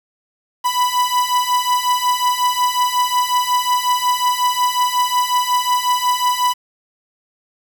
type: beating tone pair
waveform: 45% pulse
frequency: 987.8 / 993.3 Hz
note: B5 / B5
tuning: 0 / +10 cents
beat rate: 5.5 Hz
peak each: -19 / -17 dBFS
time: 0.64-6.54 s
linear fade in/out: 20 ms
effects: 7-bit